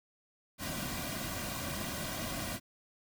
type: noise with comb filter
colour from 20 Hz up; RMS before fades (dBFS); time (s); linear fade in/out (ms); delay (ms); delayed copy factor
pink; -38; 0.58-2.6; 50; 2.3; -0.7
effects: none